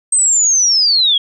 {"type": "linear sweep", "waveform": "sine", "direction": "down", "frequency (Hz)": [8372, 3230], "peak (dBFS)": -9, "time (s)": [0.12, 1.18], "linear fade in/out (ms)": 5, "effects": []}